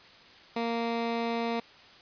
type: tone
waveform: 15% pulse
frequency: 232.1 Hz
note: A#3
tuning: 7 cents flat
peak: -22 dBFS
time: 0.56-1.6 s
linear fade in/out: 5 ms
effects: white hiss -53 dBFS RMS until 2.01 s + resampled to 11025 Hz